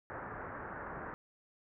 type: low-pass noise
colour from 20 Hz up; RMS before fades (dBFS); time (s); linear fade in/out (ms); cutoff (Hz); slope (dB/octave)
white; -44; 0.1-1.14; 0; 1700; 48
effects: none